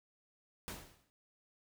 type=noise with exponential decay; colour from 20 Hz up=pink; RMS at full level=-41 dBFS; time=0.68-1.1 s; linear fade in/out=0 ms; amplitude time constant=91 ms; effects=none